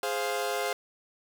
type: chord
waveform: sawtooth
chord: F minor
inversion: first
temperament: equal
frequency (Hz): 415.3 / 523.3 / 698.5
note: Ab4 / C5 / F5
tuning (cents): 0 / 0 / 0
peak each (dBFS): -29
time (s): 0.03-0.73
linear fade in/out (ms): 2
effects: none